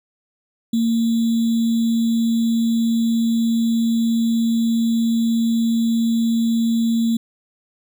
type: tone with sample-and-hold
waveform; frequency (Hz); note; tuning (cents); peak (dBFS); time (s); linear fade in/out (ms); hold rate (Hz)
sine; 229.2; A#3; -29; -15; 0.73-7.17; 5; 3675
effects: none

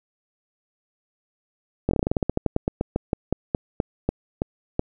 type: slowing click train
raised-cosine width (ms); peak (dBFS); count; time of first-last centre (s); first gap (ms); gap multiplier
2; -7; 24; 1.89-4.794; 21; 1.14
effects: none

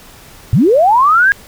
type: linear sweep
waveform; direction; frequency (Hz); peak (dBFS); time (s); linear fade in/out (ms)
sine; up; 92.5 to 1661.2; -6; 0.53-1.32; 0
effects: pink hiss -39 dBFS RMS until 1.47 s

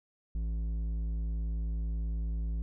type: tone with low-pass filter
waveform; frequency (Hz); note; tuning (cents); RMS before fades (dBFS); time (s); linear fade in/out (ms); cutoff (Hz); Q
square; 55.1; A1; +3; -33; 0.35-2.62; 0; 170; 0.58
effects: none

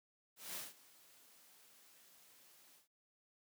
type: noise with ADSR envelope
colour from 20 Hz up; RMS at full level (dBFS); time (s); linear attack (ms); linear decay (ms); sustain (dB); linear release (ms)
white; -44; 0.36-2.88; 200; 170; -21; 130
effects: high-pass 150 Hz 12 dB/octave

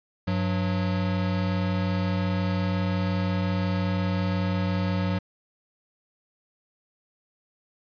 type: tone pair together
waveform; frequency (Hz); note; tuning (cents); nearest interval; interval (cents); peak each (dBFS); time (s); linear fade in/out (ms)
square; 97.25 / 182.9; G2 / F#3; -13 / -20; major seventh; 1093; -27; 0.27-5.19; 10
effects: resampled to 11025 Hz

